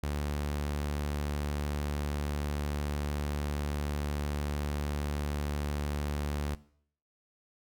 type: tone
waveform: sawtooth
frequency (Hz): 73.1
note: D2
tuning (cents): -7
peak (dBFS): -27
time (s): 0.03-6.55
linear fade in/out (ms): 5
effects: noise-tail reverb RT60 0.6 s tail -19 dB re dry